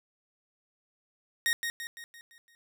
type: tone with echo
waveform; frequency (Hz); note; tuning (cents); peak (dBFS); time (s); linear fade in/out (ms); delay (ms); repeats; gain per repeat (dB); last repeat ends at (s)
sawtooth; 1864.7; A#6; 0; -21; 1.46-1.53; 0; 170; 6; -6; 2.55
effects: none